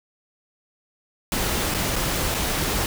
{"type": "noise with dropouts", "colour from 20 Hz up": "pink", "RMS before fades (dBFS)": -24, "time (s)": [1.32, 2.86], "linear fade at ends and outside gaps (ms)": 1, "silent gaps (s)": [[1.741, 1.746], [1.958, 1.962], [2.343, 2.346]], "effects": []}